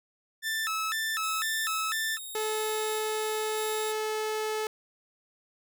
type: tone with vibrato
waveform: sawtooth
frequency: 1518 Hz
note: F#6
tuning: 44 cents sharp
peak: -25 dBFS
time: 0.42-2.19 s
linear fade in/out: 50 ms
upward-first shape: square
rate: 2 Hz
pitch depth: 270 cents each way
type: tone with tremolo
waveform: 5% pulse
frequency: 3729 Hz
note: A#7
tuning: in tune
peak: -28 dBFS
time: 1.22-3.93 s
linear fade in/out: 20 ms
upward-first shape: square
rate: 0.85 Hz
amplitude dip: 25%
type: tone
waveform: sawtooth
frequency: 432.5 Hz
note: A4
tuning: 30 cents flat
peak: -25 dBFS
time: 2.35-4.67 s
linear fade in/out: 2 ms
effects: none